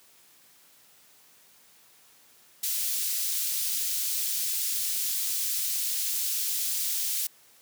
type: high-pass noise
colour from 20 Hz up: white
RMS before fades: -29 dBFS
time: 2.63-7.27 s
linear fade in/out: 5 ms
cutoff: 3900 Hz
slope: 12 dB/octave
effects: white hiss -58 dBFS RMS until 7.61 s + high-pass 100 Hz 12 dB/octave